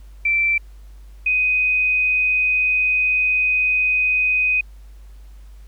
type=tone pair in turn; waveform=sine; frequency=2340 / 2502 Hz; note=D7 / D#7; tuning=-7 / +9 cents; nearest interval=minor second; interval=116 cents; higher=second; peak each=-15 / -15 dBFS; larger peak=neither; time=0.25-0.58 / 1.26-4.61 s; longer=second; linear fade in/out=5 ms; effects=added 50 Hz sine -38 dBFS peak until 5.67 s + pink hiss -58 dBFS RMS until 5.67 s